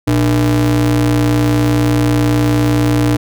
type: ring-modulated tone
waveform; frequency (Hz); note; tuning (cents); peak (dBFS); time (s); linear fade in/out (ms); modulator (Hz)
square; 89.5; F2; +43; -8; 0.07-3.17; 10; 209
effects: none